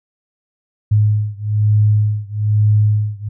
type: beating tone pair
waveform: sine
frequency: 105.2 / 106.3 Hz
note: G#2 / G#2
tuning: +23 / +41 cents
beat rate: 1.1 Hz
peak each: -14 / -15 dBFS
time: 0.91-3.29 s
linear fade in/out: 10 ms
effects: none